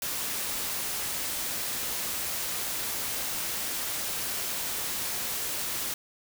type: noise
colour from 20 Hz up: white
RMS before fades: -32 dBFS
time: 0.02-5.94 s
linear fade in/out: 2 ms
effects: none